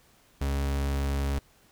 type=tone; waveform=40% pulse; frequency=69.5 Hz; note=C#2; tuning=5 cents sharp; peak=-25 dBFS; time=0.41-1.39 s; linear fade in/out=5 ms; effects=pink hiss -61 dBFS RMS until 1.71 s